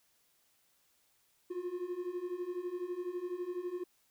triangle beating tone pair, 349.2 / 361.2 Hz, F4 / F#4, 0 / -42 cents, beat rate 12 Hz, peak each -39 / -36 dBFS, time 1.5-3.84 s, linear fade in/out 10 ms, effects white hiss -72 dBFS RMS until 4.1 s

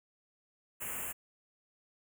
white band-stop noise, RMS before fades -39 dBFS, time 0.8-1.13 s, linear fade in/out 20 ms, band 3000 to 6900 Hz, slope 96 dB/octave, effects none

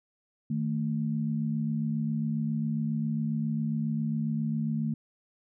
sine tone pair together, 155.03 / 222.4 Hz, D#3 / A3, -6 / +19 cents, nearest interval tritone, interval 625 cents, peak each -30 / -29 dBFS, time 0.5-4.94 s, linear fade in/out 5 ms, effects none

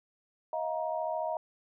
sine tone cluster, 634 / 708 / 941 Hz, D#5 / F5 / A#5, +32 / +23 / +16 cents, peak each -33 / -36 / -36 dBFS, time 0.53-1.37 s, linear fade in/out 2 ms, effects none

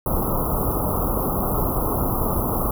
pink band-stop noise, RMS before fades -22 dBFS, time 0.06-2.71 s, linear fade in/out 2 ms, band 1300 to 11000 Hz, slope 96 dB/octave, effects none

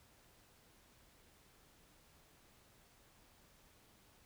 silence, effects pink hiss -67 dBFS RMS until 4.25 s

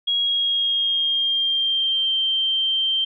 sine tone with pitch glide, 3300 to 3140 Hz, G#7 to G7, -12 to +2 cents, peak -18 dBFS, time 0.07-3.05 s, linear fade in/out 10 ms, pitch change -86 cents, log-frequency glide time 0.21-2.12 s, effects none

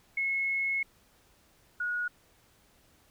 sine tone pair in turn, 2180 / 1451.4 Hz, C#7 / F#6, -29 / -34 cents, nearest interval perfect fifth, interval 705 cents, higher first, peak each -27 / -29 dBFS, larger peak first, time 0.17-0.83 / 1.8-2.08 s, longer first, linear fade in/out 5 ms, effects pink hiss -64 dBFS RMS until 3.1 s

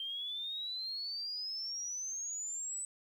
sine exponential sweep, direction up, 3137 to 8040 Hz, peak -37 dBFS, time 0-2.85 s, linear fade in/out 2 ms, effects 11-bit

